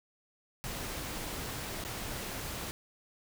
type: noise with dropouts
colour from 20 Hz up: pink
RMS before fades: -39 dBFS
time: 0.64-2.71 s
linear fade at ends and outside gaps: 0 ms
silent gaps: 1.839-1.849 s
effects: none